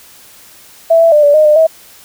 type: tone with pitch steps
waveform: sine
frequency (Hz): 660 / 664 / 597 / 579 / 616 / 602 / 643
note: E5 / E5 / D5 / D5 / D#5 / D5 / E5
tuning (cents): +2 / +12 / +28 / -25 / -17 / +43 / -43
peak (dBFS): -4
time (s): 0.9-1.67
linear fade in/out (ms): 10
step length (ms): 110
effects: white hiss -40 dBFS RMS until 2.04 s